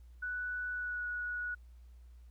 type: tone with pitch glide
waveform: sine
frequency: 1482 to 1463.3 Hz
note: F#6 to F#6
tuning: +2 to -20 cents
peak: -35 dBFS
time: 0.22-1.55 s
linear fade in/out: 10 ms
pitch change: -22 cents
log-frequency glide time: 0.7-1.05 s
effects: added 60 Hz sine -52 dBFS peak until 2.3 s + pink hiss -75 dBFS RMS until 2.3 s